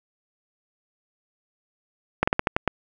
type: slowing click train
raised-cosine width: 0.5 ms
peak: -4 dBFS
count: 7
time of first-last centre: 2.23-2.677 s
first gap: 45 ms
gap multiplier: 1.2
effects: none